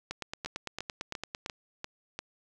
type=two click trains; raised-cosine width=0.2 ms; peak=-18 / -19 dBFS; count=13 / 6; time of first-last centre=0.11-1.461 / 0.46-2.19 s; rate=8.88 / 2.89 Hz; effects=none